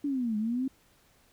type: linear two-way sweep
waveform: sine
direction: down then up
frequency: 293.7 to 207.7 to 269.8 Hz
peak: -27 dBFS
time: 0.04-0.68 s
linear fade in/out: 5 ms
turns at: 0.37 s
effects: pink hiss -64 dBFS RMS until 1.32 s